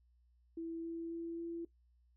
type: tone with pitch steps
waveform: sine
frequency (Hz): 330.4 / 332.5 / 334.6 / 336.8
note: E4 / E4 / E4 / E4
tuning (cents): +4 / +15 / +26 / +37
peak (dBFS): -39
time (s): 0.57-1.65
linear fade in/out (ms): 5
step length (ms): 270
effects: noise-tail reverb RT60 0.1 s tail -17 dB re dry + added 60 Hz sine -67 dBFS peak until 2.16 s